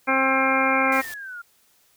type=harmonic tone; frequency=265.7 Hz; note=C4; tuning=27 cents sharp; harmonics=1 / 2 / 3 / 4 / 5 / 6 / 8 / 9; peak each=-26 / -26 / -26 / -26 / -26 / -26 / -26 / -26 dBFS; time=0.07-1.02 s; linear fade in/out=20 ms
type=exponential sweep; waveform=sine; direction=down; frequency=2349 to 1380 Hz; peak=-33 dBFS; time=0.72-1.42 s; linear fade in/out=10 ms
type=noise; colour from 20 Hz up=white; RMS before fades=-39 dBFS; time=0.92-1.14 s; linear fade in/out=2 ms
effects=white hiss -61 dBFS RMS until 1.96 s